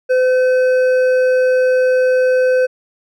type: tone with hard clipping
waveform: sine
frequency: 510 Hz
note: C5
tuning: 44 cents flat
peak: -12 dBFS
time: 0.09-2.67 s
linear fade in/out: 20 ms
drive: 7 dB
effects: none